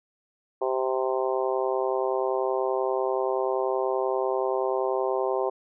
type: harmonic tone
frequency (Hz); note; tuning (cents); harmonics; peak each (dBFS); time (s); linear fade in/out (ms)
130.4; C3; -5; 3 / 4 / 5 / 6 / 7 / 8; -27 / -29 / -31 / -33 / -34 / -35; 0.61-5.5; 10
effects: none